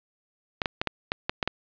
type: clicks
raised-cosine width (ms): 0.3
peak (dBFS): -9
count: 8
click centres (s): 0.618 / 0.658 / 0.815 / 0.873 / 1.119 / 1.295 / 1.428 / 1.476
effects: resampled to 11025 Hz + 8-bit